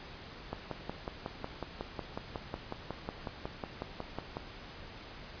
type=click train; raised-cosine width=1 ms; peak=-22 dBFS; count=22; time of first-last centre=0.53-4.369 s; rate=5.47 Hz; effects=pink hiss -48 dBFS RMS until 5.4 s + resampled to 11025 Hz